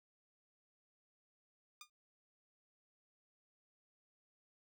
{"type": "tone with exponential decay", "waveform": "10% pulse", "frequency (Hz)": 1212, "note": "D#6", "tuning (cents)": -46, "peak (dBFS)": -39, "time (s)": [1.81, 1.9], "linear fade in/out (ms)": 2, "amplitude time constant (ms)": 18, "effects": []}